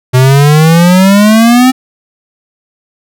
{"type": "exponential sweep", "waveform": "square", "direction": "up", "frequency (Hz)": [125.4, 261.6], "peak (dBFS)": -3, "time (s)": [0.13, 1.72], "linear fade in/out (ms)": 20, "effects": []}